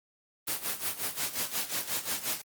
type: noise with tremolo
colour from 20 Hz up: white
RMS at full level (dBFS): -30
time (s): 0.47-2.42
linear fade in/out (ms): 10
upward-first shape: sine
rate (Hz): 5.6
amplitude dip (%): 80
effects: high-pass 100 Hz 12 dB/octave + Opus 24 kbps